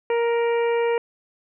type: harmonic tone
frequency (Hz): 468.2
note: A#4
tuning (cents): +8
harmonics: 1 / 2 / 3 / 4 / 5 / 6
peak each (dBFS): -19 / -28 / -38 / -35 / -34 / -41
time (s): 0.1-0.98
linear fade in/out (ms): 2
effects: none